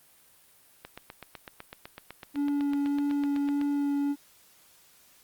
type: click train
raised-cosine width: 0.3 ms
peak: -24 dBFS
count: 23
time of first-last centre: 0.85-3.614 s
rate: 7.96 Hz
type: tone with vibrato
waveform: triangle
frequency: 285.2 Hz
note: C#4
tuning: 49 cents sharp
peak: -23 dBFS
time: 2.34-4.16 s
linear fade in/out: 50 ms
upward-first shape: sine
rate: 1.7 Hz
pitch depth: 9 cents each way
effects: white hiss -59 dBFS RMS until 5.23 s + Opus 32 kbps